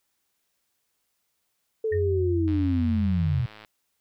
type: linear sweep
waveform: sine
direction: down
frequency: 446.6 to 116.54 Hz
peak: -23 dBFS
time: 1.84-3.46 s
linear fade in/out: 5 ms
type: tone with pitch glide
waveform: sine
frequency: 89 to 88.39 Hz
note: F2 to F2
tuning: +33 to +21 cents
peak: -24 dBFS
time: 1.91-3.44 s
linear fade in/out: 50 ms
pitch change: -12 cents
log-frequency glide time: 2.07-2.57 s
type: tone with exponential decay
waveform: sine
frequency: 1835 Hz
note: A#6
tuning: 28 cents flat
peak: -30 dBFS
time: 1.92-2.02 s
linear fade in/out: 5 ms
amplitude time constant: 21 ms
type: click train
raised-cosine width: 0.3 ms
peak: -29 dBFS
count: 126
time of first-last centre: 2.48-3.648 s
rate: 107 Hz
effects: white hiss -75 dBFS RMS until 4 s